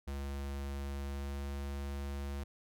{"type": "tone with pitch glide", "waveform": "square", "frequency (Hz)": [69.6, 70.04], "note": ["C#2", "C#2"], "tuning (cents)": [8, 18], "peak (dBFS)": -38, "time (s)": [0.07, 2.44], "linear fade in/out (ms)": 10, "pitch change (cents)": 10, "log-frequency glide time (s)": [1.04, 1.36], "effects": []}